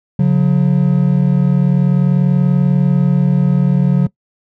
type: tone pair together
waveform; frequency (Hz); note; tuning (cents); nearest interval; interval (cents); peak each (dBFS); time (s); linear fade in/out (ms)
triangle; 140.5 / 180.92; C#3 / F#3; +24 / -39; major third; 437; -10; 0.19-4.07; 5
effects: noise-tail reverb RT60 0.1 s tail -21 dB re dry